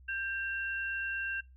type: tone pair together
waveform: sine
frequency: 1582.1 / 2730 Hz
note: G6 / F7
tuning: +16 / -40 cents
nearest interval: major sixth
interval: 944 cents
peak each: -34 / -38 dBFS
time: 0.08-1.41 s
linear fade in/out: 10 ms
effects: noise-tail reverb RT60 0.2 s tail -20 dB re dry + added 64 Hz sine -53 dBFS peak until 1.56 s